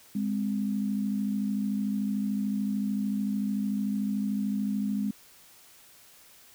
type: tone pair together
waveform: sine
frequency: 205.8 / 259.3 Hz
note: G#3 / C4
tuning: -16 / -15 cents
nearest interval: major third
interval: 401 cents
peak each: -27 / -33 dBFS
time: 0.15-5.11 s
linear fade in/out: 5 ms
effects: white hiss -55 dBFS RMS until 6.54 s